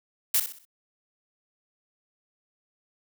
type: noise with echo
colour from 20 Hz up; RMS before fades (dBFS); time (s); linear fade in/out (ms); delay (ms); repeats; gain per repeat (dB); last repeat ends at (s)
blue; -22; 0.34-0.4; 5; 63; 4; -9; 0.652
effects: none